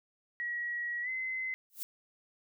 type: tone with pitch glide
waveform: sine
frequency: 1913 to 2050 Hz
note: A#6 to C7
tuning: +44 to -36 cents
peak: -33 dBFS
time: 0.4-1.54 s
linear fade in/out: 0 ms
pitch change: +120 cents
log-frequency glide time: 1.02-1.09 s
type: noise with exponential growth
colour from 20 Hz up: violet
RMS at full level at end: -34 dBFS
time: 1.7-1.83 s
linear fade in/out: 0 ms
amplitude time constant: 28 ms
effects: none